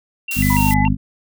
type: tone with vibrato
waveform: sine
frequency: 2349 Hz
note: D7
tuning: in tune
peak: -23 dBFS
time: 0.28-0.88 s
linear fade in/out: 5 ms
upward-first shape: square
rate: 3.5 Hz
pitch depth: 270 cents each way
type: noise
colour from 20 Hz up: blue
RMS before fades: -25 dBFS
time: 0.31-0.74 s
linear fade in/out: 2 ms
type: harmonic tone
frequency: 50.5 Hz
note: G#1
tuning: 48 cents flat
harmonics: 1 / 2 / 3 / 4 / 5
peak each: -20 / -20 / -20 / -20 / -20 dBFS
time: 0.35-0.97 s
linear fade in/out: 50 ms
type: linear two-way sweep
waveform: sine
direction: down then up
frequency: 987.8 to 830 to 907 Hz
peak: -19 dBFS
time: 0.5-0.88 s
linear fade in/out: 2 ms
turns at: 0.8 s
effects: none